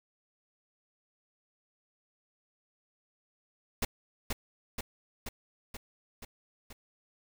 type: noise with echo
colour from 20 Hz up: pink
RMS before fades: -30 dBFS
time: 3.82-3.85 s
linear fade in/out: 5 ms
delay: 480 ms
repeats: 6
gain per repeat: -3 dB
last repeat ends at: 6.73 s
effects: none